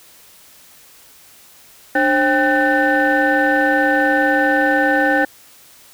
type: tone cluster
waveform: sine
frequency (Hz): 295.9 / 533 / 793 / 1512 / 1790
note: D4 / C5 / G5 / F#6 / A6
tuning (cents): +13 / +32 / +20 / +37 / +29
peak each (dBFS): -18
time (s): 1.95-5.25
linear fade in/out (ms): 5
effects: tanh soft clip ceiling -6 dBFS + white hiss -46 dBFS RMS until 5.93 s